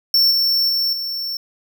square tone with level steps, 5420 Hz, E8, 47 cents sharp, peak -12 / -15 / -17 / -23 dBFS, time 0.14-1.37 s, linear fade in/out 2 ms, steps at 0.31 / 0.69 / 0.93 s, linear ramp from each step 2 ms, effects none

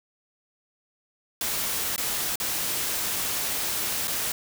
white noise with dropouts, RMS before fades -28 dBFS, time 1.41-4.32 s, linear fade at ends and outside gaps 2 ms, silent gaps 1.962-1.979 / 2.357-2.4 / 4.074-4.079 s, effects none

